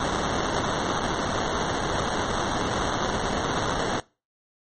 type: noise with sample-and-hold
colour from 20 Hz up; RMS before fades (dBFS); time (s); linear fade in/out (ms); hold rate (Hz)
white; -26; 0-4; 2; 2450
effects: noise-tail reverb RT60 0.3 s tail -22 dB re dry + MP3 32 kbps